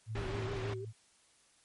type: tone with tremolo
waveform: sine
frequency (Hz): 110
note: A2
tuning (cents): 0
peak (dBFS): -36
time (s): 0.06-0.93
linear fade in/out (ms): 50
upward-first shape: sine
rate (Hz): 3.6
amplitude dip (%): 55
type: low-pass noise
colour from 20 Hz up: pink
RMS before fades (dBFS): -41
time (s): 0.15-0.74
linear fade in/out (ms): 5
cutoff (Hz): 3000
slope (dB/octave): 12
type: tone with vibrato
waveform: sine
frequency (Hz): 390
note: G4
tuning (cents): -9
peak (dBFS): -40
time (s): 0.15-0.85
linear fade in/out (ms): 5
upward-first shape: sine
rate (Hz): 6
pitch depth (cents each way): 64
effects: white hiss -67 dBFS RMS until 1.64 s + MP3 48 kbps